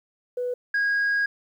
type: tone pair in turn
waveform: sine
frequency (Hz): 493.9 / 1640.3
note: B4 / G#6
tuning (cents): 0 / -22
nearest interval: octave + major sixth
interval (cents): 2078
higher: second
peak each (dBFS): -24 / -18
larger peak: second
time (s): 0.37-0.54 / 0.74-1.26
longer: second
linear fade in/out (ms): 5
effects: tanh soft clip ceiling -19 dBFS + 10-bit